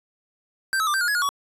square tone with pitch steps, 1565 / 1291 / 1189 / 1563 / 1434 / 1678 / 1439 / 1127 Hz, G6 / E6 / D6 / G6 / F6 / G#6 / F#6 / C#6, -3 / -37 / +21 / -6 / +45 / +17 / -49 / +28 cents, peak -21 dBFS, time 0.73-1.29 s, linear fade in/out 0 ms, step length 70 ms, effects resampled to 32000 Hz

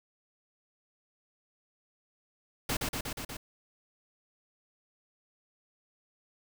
pink noise with echo, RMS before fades -31 dBFS, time 2.69-2.77 s, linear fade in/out 5 ms, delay 120 ms, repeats 5, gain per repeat -2 dB, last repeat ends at 3.37 s, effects none

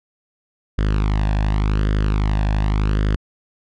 sawtooth tone with flanger, 51.8 Hz, G#1, 4 cents flat, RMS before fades -18 dBFS, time 0.78-3.16 s, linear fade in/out 5 ms, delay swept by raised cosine 0.61 to 1.17 ms, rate 0.88 Hz, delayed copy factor +0.7, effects low-pass 4000 Hz 12 dB/octave

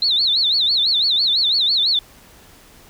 sine tone with vibrato, 3951 Hz, B7, in tune, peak -14 dBFS, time 0.02-1.99 s, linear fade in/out 2 ms, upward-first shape sine, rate 6 Hz, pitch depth 210 cents each way, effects pink hiss -47 dBFS RMS until 2.89 s

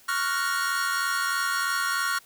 45% pulse chord, Gb major seventh, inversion second, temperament equal, 1108.7 / 1396.9 / 1480 / 1864.7 Hz, Db6 / F6 / Gb6 / Bb6, 0 / 0 / 0 / 0 cents, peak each -30 / -28 / -31 / -33 dBFS, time 0.08-2.19 s, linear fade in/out 10 ms, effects white hiss -55 dBFS RMS until 2.25 s

